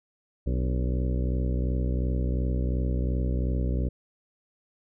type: harmonic tone with a mistuned harmonic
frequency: 62.8 Hz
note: B1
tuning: 30 cents sharp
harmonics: 1 / 2 / 3 / 4 / 5 / 6 / 7 / 8 / 9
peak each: -25 / -31 / -35 / -37 / -39 / -41 / -42 / -43 / -44 dBFS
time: 0.46-3.89 s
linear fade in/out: 10 ms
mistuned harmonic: 5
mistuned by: -73 cents
effects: none